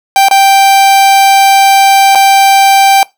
45% pulse tone with dropouts, 784 Hz, G5, in tune, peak -3 dBFS, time 0.16-3.03 s, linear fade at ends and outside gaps 1 ms, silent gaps 0.285-0.311 / 2.15-2.155 s, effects noise-tail reverb RT60 0.2 s tail -21 dB re dry

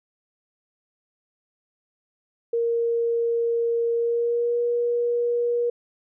sine tone with pitch glide, 466.2 to 477.4 Hz, A#4 to A#4, 0 to +41 cents, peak -20 dBFS, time 2.53-5.7 s, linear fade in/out 5 ms, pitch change +41 cents, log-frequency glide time 3.94-4.6 s, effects none

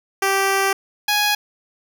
10% pulse tone pair in turn, 390 / 831.6 Hz, G4 / G#5, -9 / +2 cents, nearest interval octave + minor second, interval 1311 cents, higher second, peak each -8 dBFS, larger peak neither, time 0.22-0.73 / 1.08-1.35 s, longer first, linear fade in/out 5 ms, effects none

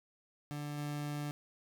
30% pulse tone with level steps, 146.83 Hz, D3, in tune, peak -36 / -34 dBFS, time 0.51-1.31 s, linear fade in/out 0 ms, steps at 0.77 s, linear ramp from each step 20 ms, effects none

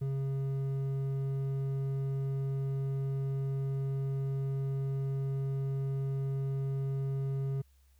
sine tone with hard clipping, 136.1 Hz, C#3, 31 cents flat, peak -32 dBFS, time 0.01-7.62 s, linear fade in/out 10 ms, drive 6 dB, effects added 67 Hz sine -61 dBFS peak until 7.99 s + white hiss -73 dBFS RMS until 7.99 s

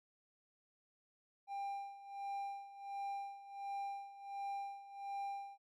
triangle tone with tremolo, 796 Hz, G5, 26 cents sharp, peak -37 dBFS, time 1.47-5.58 s, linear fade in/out 50 ms, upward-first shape sine, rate 1.4 Hz, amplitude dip 80%, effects none

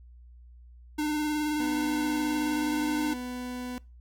square tone with vibrato, 301.2 Hz, D4, 44 cents sharp, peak -27 dBFS, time 0.98-3.14 s, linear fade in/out 10 ms, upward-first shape triangle, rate 19 Hz, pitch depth 28 cents each way
40% pulse tone with pitch glide, 246.9 to 248.8 Hz, B3 to B3, 0 to +13 cents, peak -33 dBFS, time 1.6-3.78 s, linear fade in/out 0 ms, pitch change +13 cents, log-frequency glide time 1.83-2.76 s
effects noise-tail reverb RT60 0.3 s tail -23 dB re dry + added 60 Hz sine -48 dBFS peak until 4 s

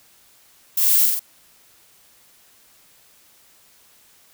violet noise with echo, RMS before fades -19 dBFS, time 0.77-1.06 s, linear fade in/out 5 ms, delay 45 ms, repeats 3, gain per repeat -2 dB, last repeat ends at 1.195 s, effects white hiss -54 dBFS RMS until 4.33 s

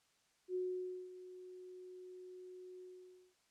sine tone with ADSR envelope, 366.4 Hz, F#4, 17 cents flat, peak -35 dBFS, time 0.48-3.35 s, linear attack 69 ms, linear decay 540 ms, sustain -15 dB, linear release 540 ms, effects white hiss -75 dBFS RMS until 3.5 s + low-pass 8000 Hz 12 dB/octave

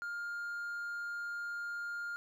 triangle tone with hard clipping, 1408 Hz, F6, 14 cents sharp, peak -38 dBFS, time 0.02-2.16 s, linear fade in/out 0 ms, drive 5 dB, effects none

